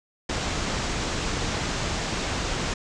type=low-pass noise; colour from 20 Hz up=pink; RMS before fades=-28 dBFS; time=0.29-2.74 s; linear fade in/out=5 ms; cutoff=7600 Hz; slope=48 dB/octave; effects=none